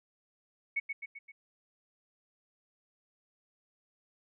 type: tone with echo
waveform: sine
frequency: 2217 Hz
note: C#7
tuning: in tune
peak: -28 dBFS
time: 0.76-0.8 s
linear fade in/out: 10 ms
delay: 130 ms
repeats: 4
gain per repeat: -5 dB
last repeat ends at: 1.32 s
effects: none